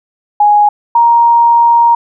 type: tone pair in turn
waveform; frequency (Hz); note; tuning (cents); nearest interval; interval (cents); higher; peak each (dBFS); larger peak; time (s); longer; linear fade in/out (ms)
sine; 830.6 / 937.3; G#5 / A#5; 0 / +9; major second; 209; second; -4; neither; 0.4-0.69 / 0.95-1.95; second; 5
effects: none